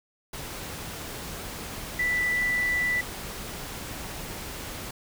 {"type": "tone in noise", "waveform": "sine", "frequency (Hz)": 1975.5, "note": "B6", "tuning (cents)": 0, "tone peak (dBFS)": -23, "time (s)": [1.99, 3.01], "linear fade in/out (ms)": 5, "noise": "pink", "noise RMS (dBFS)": -37, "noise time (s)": [0.33, 4.91], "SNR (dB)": 11, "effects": []}